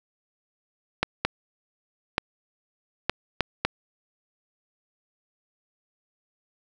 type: clicks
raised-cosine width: 0.3 ms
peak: -5 dBFS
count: 6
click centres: 1.03 / 1.25 / 2.181 / 3.096 / 3.407 / 3.65 s
effects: none